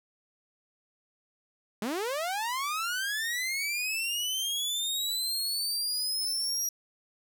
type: linear sweep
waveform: sawtooth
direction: up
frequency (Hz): 194.8 to 5740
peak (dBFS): -26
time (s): 1.82-6.69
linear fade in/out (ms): 2
effects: none